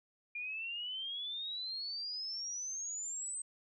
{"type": "exponential sweep", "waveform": "sine", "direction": "up", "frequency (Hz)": [2400, 8310], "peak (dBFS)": -38, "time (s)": [0.35, 3.42], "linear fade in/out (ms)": 5, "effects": []}